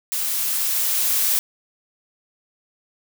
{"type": "noise with level ramp", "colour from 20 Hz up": "blue", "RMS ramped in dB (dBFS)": [-24, -19], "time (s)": [0.12, 1.39], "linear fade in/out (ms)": 0, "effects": []}